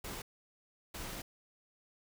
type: noise bursts at uneven times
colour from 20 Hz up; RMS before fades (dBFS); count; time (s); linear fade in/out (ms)
pink; -43; 2; 0.04-0.22 / 0.94-1.22; 5
effects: none